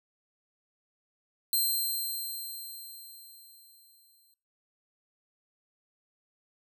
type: tone with exponential decay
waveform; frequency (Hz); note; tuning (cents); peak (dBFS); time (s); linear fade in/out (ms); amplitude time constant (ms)
5% pulse; 4145; C8; -17; -17; 1.53-4.34; 1; 610
effects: noise-tail reverb RT60 0.5 s tail -25 dB re dry